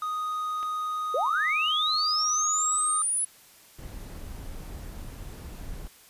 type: tone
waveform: triangle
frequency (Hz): 1244.5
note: D#6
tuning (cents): 0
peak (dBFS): -26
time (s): 0.02-3.02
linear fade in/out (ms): 2
type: clicks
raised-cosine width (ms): 0.3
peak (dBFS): -30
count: 2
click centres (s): 0.628 / 0.631
type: linear sweep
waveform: sine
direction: up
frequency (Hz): 444.6 to 10230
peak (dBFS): -24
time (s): 1.14-3.25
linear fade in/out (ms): 5
type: noise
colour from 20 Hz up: brown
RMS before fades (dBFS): -39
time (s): 3.78-5.88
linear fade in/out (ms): 10
effects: white hiss -54 dBFS RMS until 6.09 s + resampled to 32000 Hz